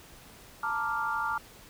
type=chord; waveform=sine; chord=Bb major seventh; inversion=third; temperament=equal; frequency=880 / 932.3 / 1174.7 / 1396.9 Hz; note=A5 / Bb5 / D6 / F6; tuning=0 / 0 / 0 / 0 cents; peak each=-34 / -37 / -33 / -32 dBFS; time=0.63-1.38 s; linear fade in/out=5 ms; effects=pink hiss -52 dBFS RMS until 1.69 s